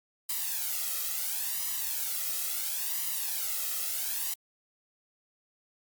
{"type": "noise with flanger", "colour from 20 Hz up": "blue", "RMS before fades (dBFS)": -32, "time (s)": [0.29, 4.34], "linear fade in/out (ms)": 5, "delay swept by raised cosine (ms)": [1, 1.57], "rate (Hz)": 0.73, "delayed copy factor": 0.75, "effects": ["Opus 48 kbps"]}